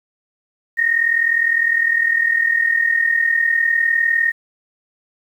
sine tone pair together, 1843.2 / 1883 Hz, A#6 / A#6, -20 / +17 cents, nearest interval unison, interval 37 cents, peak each -15 / -19 dBFS, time 0.77-4.32 s, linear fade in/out 20 ms, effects 8-bit

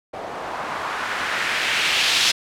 blue noise with low-pass filter sweep, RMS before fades -23 dBFS, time 0.13-2.32 s, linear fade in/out 10 ms, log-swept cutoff 670 to 3900 Hz, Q 1.5, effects none

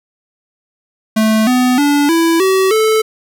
square tone with pitch steps, 218.6 / 251.1 / 288.4 / 331.3 / 380.6 / 437.2 Hz, A3 / B3 / D4 / E4 / F#4 / A4, -11 / +29 / -31 / +9 / +49 / -11 cents, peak -10 dBFS, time 1.16-3.02 s, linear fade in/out 10 ms, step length 310 ms, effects none

